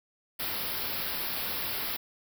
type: band-stop noise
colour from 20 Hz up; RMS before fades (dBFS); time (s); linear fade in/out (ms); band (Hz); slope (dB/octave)
white; -33; 0.39-1.97; 10; 5300 to 11000; 96
effects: none